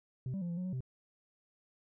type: tone with pitch steps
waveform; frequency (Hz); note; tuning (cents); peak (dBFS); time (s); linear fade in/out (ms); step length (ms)
sine; 128.3 / 194 / 173.7 / 170.7 / 181.8 / 185.1 / 128.6; C3 / G3 / F3 / F3 / F#3 / F#3 / C3; -34 / -18 / -9 / -39 / -30 / +1 / -30; -32; 0.26-0.806; 2; 78
effects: tanh soft clip ceiling -34 dBFS